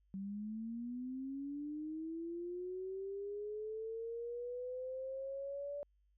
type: linear sweep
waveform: sine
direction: up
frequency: 191 to 580 Hz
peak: -40 dBFS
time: 0.14-5.83 s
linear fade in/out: 0 ms
effects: added 50 Hz sine -70 dBFS peak until 6.17 s